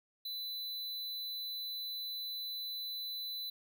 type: tone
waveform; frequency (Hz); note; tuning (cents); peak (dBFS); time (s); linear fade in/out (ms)
square; 4000; B7; +21; -39; 0.25-3.5; 5
effects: none